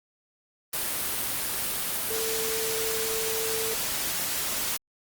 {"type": "tone in noise", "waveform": "sine", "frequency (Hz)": 446.5, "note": "A4", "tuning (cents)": 25, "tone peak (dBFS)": -31, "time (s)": [2.1, 3.74], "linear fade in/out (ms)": 5, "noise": "white", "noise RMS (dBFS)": -29, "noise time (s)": [0.73, 4.77], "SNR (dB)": -5, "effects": ["Opus 32 kbps"]}